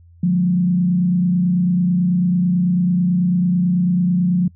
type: tone with frequency modulation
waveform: sine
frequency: 178.6 Hz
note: F3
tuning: 39 cents sharp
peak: -13 dBFS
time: 0.23-4.48 s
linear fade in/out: 5 ms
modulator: 29.1 Hz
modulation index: 0.54
effects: noise-tail reverb RT60 0.1 s tail -26 dB re dry + added 85 Hz sine -44 dBFS peak until 4.55 s